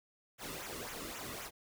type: noise with flanger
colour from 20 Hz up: pink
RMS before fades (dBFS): -44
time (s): 0.38-1.51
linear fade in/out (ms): 50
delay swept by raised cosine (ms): 0.21 to 1.31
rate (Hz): 3.8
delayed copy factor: -0.7
effects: none